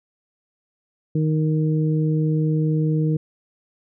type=harmonic tone; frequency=155.56 Hz; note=D#3; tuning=in tune; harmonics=1 / 2 / 3; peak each=-18 / -25 / -29 dBFS; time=1.15-3.17 s; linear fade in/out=5 ms; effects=none